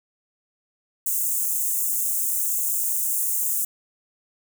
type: high-pass noise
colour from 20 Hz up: white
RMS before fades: -24 dBFS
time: 1.06-3.65 s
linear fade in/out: 5 ms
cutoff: 6800 Hz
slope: 48 dB/octave
effects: none